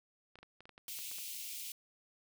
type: clicks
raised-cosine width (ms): 0.3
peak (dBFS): -38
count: 11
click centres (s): 0.356 / 0.388 / 0.43 / 0.606 / 0.655 / 0.693 / 0.779 / 0.883 / 0.989 / 1.115 / 1.185
type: high-pass noise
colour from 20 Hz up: white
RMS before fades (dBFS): -44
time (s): 0.88-1.72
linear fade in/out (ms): 2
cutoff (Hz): 2300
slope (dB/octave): 48
effects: none